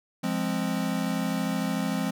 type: chord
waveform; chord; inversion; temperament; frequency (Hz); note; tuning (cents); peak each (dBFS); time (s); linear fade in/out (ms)
square; F minor; none; equal; 174.61 / 207.7 / 261.6; F3 / Ab3 / C4; 0 / 0 / 0; -31; 0.23-2.11; 10
effects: none